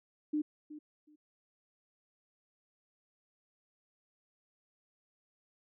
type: tone with echo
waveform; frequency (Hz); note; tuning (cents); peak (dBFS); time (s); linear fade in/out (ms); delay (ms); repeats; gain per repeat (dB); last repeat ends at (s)
sine; 301.4; D4; +45; -29; 0.33-0.42; 10; 370; 2; -15; 1.16
effects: none